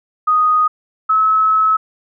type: tone pair in turn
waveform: sine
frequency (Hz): 1244.5 / 1292.6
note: D#6 / E6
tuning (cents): 0 / -34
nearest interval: minor second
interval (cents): 66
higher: second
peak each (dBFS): -10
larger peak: neither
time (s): 0.27-0.68 / 1.09-1.77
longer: second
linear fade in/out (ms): 10
effects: none